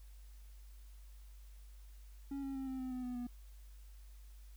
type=tone with pitch steps; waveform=triangle; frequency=277.2 / 272.1 / 267.1 / 262.2 / 257.4 / 252.7 / 248.1 / 243.6 Hz; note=C#4 / C#4 / C4 / C4 / C4 / B3 / B3 / B3; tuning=0 / -32 / +36 / +4 / -28 / +40 / +8 / -24 cents; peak=-37 dBFS; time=2.31-3.27 s; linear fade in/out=5 ms; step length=120 ms; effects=added 50 Hz sine -52 dBFS peak until 4.56 s + white hiss -69 dBFS RMS until 4.56 s